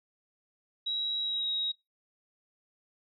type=tone with pitch glide; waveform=sine; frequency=3862 to 3804 Hz; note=B7 to A#7; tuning=-39 to +34 cents; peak=-29 dBFS; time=0.86-1.72 s; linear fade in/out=10 ms; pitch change=-27 cents; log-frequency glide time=1.21-1.49 s; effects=noise-tail reverb RT60 0.2 s tail -22 dB re dry